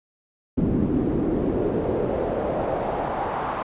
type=noise with band-pass filter sweep; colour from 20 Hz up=brown; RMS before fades=-24 dBFS; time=0.57-3.63 s; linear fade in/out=10 ms; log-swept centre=240 to 1000 Hz; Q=2.3; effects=resampled to 8000 Hz